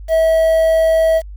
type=tone with quantisation; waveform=triangle; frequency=647 Hz; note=E5; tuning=32 cents flat; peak=-8 dBFS; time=0.08-1.22 s; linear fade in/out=50 ms; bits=6; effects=added 50 Hz sine -29 dBFS peak until 1.36 s